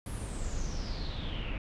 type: noise with low-pass filter sweep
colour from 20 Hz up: brown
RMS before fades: -35 dBFS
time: 0.06-1.58 s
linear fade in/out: 2 ms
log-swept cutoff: 11000 to 2500 Hz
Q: 8.1
effects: none